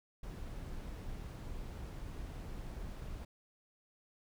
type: noise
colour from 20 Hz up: brown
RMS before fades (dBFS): -44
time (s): 0.23-3.25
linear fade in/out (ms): 5
effects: none